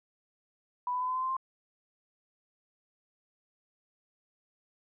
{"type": "tone with pitch steps", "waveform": "sine", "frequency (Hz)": [988, 998.3, 1008.8, 1019.3, 1030, 1040.7, 1051.6], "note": ["B5", "B5", "B5", "C6", "C6", "C6", "C6"], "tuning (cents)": [0, 18, 36, -46, -28, -10, 8], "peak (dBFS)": -29, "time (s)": [0.87, 1.367], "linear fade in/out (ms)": 2, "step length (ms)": 71, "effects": []}